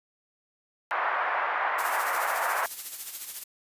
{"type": "band-pass noise", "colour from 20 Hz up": "pink", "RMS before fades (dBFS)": -28, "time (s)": [0.91, 2.66], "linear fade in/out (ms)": 0, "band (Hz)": [740, 1800], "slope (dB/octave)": 24}
{"type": "noise with tremolo", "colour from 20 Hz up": "blue", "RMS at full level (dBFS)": -34, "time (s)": [1.78, 3.44], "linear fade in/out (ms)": 10, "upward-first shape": "sine", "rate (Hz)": 14, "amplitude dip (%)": 55}
{"effects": ["resampled to 32000 Hz"]}